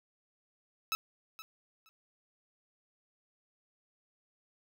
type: tone with echo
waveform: 15% pulse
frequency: 1305 Hz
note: E6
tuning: 18 cents flat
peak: -24 dBFS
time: 0.92-0.95 s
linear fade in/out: 0 ms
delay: 470 ms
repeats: 2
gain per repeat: -15 dB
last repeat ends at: 1.89 s
effects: none